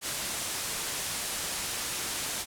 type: low-pass noise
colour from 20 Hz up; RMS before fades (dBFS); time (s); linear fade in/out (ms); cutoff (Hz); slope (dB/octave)
white; -34; 0.01-2.46; 50; 11000; 24
effects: none